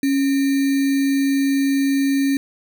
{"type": "tone with sample-and-hold", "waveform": "sine", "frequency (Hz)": 275.1, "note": "C#4", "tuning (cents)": -13, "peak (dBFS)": -15, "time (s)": [0.03, 2.37], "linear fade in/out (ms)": 2, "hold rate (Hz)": 2100, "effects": []}